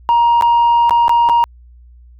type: tone with dropouts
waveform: sine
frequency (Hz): 942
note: A#5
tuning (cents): +18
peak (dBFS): -6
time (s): 0.09-1.44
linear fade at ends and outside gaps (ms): 0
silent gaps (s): 0.411-0.423 / 0.895-0.908 / 1.081-1.094 / 1.289-1.296
effects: tanh soft clip ceiling -7 dBFS + added 60 Hz sine -39 dBFS peak until 2.19 s